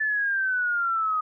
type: exponential sweep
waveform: sine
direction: down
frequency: 1755 to 1244.5 Hz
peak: -22 dBFS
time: 0-1.21 s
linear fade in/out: 10 ms
effects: none